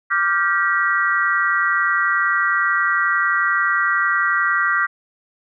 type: chord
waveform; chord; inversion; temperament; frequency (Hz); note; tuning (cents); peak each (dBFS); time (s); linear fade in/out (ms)
sine; G dominant seventh; second; equal with one note detuned; 1174.7 / 1396.9 / 1568 / 1928.2; D6 / F6 / G6 / B6; 0 / 0 / 0 / -42; -21; 0.1-4.87; 20
effects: none